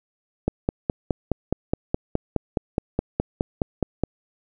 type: click train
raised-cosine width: 2 ms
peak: -7 dBFS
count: 18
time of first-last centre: 0.48-4.036 s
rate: 4.78 Hz
effects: none